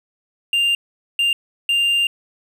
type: tone bursts at uneven times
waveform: triangle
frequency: 2794 Hz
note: F7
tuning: in tune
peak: -13 dBFS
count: 3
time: 0.53-0.75 / 1.19-1.33 / 1.69-2.07 s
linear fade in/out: 2 ms
effects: none